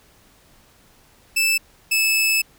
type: tone pair in turn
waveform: sawtooth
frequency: 2635 / 2612 Hz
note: E7 / E7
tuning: -1 / -17 cents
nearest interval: unison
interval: 16 cents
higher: first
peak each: -13 dBFS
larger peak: neither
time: 1.36-1.58 / 1.91-2.42 s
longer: second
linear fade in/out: 10 ms
effects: pink hiss -54 dBFS RMS until 2.58 s